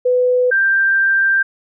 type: tone pair in turn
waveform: sine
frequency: 499 / 1578.3 Hz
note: B4 / G6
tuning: +18 / +11 cents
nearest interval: octave + minor sixth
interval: 1993 cents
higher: second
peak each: -11 dBFS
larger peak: neither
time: 0.05-0.51 / 0.51-1.43 s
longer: second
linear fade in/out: 10 ms
effects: none

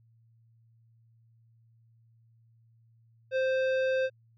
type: tone with hard clipping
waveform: sine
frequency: 523 Hz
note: C5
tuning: 1 cent flat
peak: -27 dBFS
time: 3.31-4.1 s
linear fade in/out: 50 ms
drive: 14 dB
effects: added 114 Hz sine -60 dBFS peak until 4.37 s + low-pass 4000 Hz 12 dB/octave

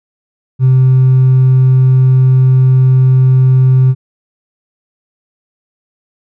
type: tone with hard clipping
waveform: triangle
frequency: 129.9 Hz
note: C3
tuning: 12 cents flat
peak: -4 dBFS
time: 0.59-3.95 s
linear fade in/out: 50 ms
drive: 2 dB
effects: none

